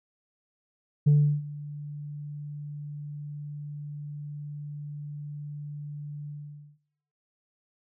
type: tone with ADSR envelope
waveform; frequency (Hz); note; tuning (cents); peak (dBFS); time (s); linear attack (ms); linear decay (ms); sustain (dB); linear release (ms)
sine; 146.83; D3; 0; -13; 1.06-6.78; 16; 340; -22; 500
effects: noise-tail reverb RT60 1.0 s tail -25 dB re dry + tanh soft clip ceiling -14 dBFS